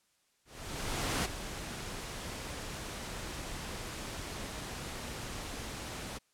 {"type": "noise with ADSR envelope", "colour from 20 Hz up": "pink", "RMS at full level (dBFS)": -31, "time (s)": [0.45, 6.19], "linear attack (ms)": 800, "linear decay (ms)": 15, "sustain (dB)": -10, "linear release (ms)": 21, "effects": ["white hiss -73 dBFS RMS until 6.33 s", "low-pass 10000 Hz 12 dB/octave"]}